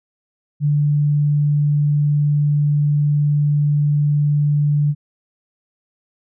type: tone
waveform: sine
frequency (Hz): 146.83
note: D3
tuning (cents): 0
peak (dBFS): -13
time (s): 0.6-4.95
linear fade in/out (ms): 50
effects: none